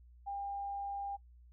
sine tone, 800 Hz, G5, 35 cents sharp, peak -37 dBFS, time 0.26-1.17 s, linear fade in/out 20 ms, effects noise-tail reverb RT60 0.1 s tail -24 dB re dry + added 60 Hz sine -56 dBFS peak until 1.52 s

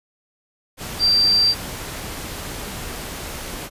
sine tone in noise, 4699 Hz, D8, in tune, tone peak -13 dBFS, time 0.99-1.55 s, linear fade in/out 50 ms, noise pink, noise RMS -31 dBFS, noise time 0.77-3.7 s, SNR +15 dB, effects resampled to 32000 Hz

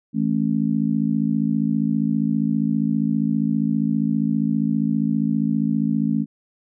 sine chord, A major, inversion second, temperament just, 165 / 220 / 275 Hz, E3 / A3 / C#4, +2 / 0 / -14 cents, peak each -24 / -20 / -24 dBFS, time 0.13-6.26 s, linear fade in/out 50 ms, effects none

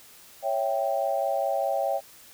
sine chord, C# diminished, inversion none, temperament equal, 554.4 / 659.3 / 784 Hz, C#5 / E5 / G5, 0 / 0 / 0 cents, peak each -28 dBFS, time 0.42-2.01 s, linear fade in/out 50 ms, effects white hiss -51 dBFS RMS until 2.33 s

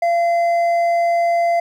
triangle tone with hard clipping, 685 Hz, F5, 34 cents flat, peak -15 dBFS, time 0.02-1.6 s, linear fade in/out 5 ms, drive 8 dB, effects none

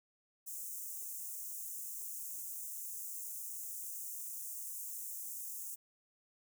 white high-pass noise, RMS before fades -44 dBFS, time 0.46-5.76 s, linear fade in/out 20 ms, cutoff 6400 Hz, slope 48 dB/octave, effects none

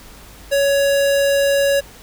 square tone, 559 Hz, C#5, 14 cents sharp, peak -14 dBFS, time 0.51-1.81 s, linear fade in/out 20 ms, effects added 50 Hz sine -44 dBFS peak until 2.02 s + pink hiss -42 dBFS RMS until 2.02 s

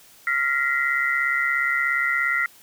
sine tone cluster, 1387 / 1909 / 2046 Hz, F6 / A#6 / C7, -12 / +41 / -39 cents, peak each -24 dBFS, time 0.27-2.46 s, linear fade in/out 2 ms, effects white hiss -51 dBFS RMS until 2.62 s

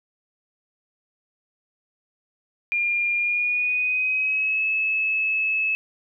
sine tone with pitch glide, 2407 to 2595 Hz, D7 to E7, +42 to -28 cents, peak -20 dBFS, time 2.72-5.75 s, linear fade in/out 0 ms, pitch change +130 cents, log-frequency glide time 3.16-4.66 s, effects none

